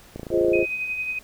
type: click train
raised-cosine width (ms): 2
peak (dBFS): -20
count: 14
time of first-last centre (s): 0.16-0.628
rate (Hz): 27.8
type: chord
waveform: sine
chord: F minor seventh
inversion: none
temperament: equal with one note detuned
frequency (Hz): 349.2 / 415.3 / 523.3 / 624.8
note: F4 / Ab4 / C5 / Eb5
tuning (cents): 0 / 0 / 0 / +7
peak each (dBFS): -20 / -24 / -23 / -26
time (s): 0.3-0.66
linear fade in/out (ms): 50
type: tone with tremolo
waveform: sine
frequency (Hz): 2509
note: D#7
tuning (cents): +14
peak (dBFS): -23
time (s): 0.53-1.19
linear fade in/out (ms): 5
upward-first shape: triangle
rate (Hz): 11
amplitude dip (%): 50
effects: pink hiss -50 dBFS RMS until 1.23 s